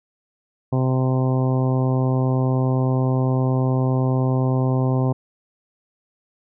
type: harmonic tone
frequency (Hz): 129.7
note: C3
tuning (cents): -15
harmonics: 1 / 2 / 3 / 4 / 5 / 6 / 7 / 8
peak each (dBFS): -18 / -24 / -28 / -30 / -32 / -34 / -35 / -36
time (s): 0.72-5.13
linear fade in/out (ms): 10
effects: none